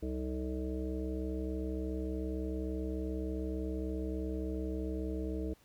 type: harmonic tone with a mistuned harmonic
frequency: 63.4 Hz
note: B1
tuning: 46 cents sharp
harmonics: 1 / 3 / 5 / 7 / 9 / 10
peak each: -37 / -43 / -39 / -42 / -51 / -50 dBFS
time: 0.02-5.54 s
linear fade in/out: 10 ms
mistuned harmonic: 1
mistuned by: +110 cents
effects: pink hiss -66 dBFS RMS until 5.64 s